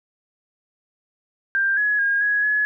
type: tone with pitch steps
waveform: sine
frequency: 1587 / 1684 / 1625 / 1668 / 1696 Hz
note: G6 / G#6 / G#6 / G#6 / G#6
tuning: +21 / +24 / -38 / +7 / +36 cents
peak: -17 dBFS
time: 1.55-2.65 s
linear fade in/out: 0 ms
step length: 220 ms
effects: none